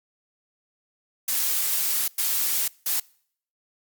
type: noise bursts at uneven times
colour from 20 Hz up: blue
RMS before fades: -24 dBFS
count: 3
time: 1.28-2.08 / 2.18-2.68 / 2.86-3 s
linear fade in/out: 5 ms
effects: noise-tail reverb RT60 0.6 s tail -25 dB re dry + Opus 48 kbps